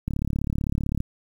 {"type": "click train", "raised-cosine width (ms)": 5, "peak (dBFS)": -13, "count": 34, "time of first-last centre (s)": [0.08, 1.004], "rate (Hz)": 35.7, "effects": ["8-bit"]}